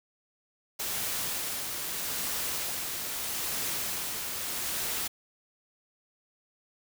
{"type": "noise with tremolo", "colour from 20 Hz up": "white", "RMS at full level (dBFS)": -32, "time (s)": [0.79, 5.08], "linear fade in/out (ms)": 10, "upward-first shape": "sine", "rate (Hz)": 0.79, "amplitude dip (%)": 30, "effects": []}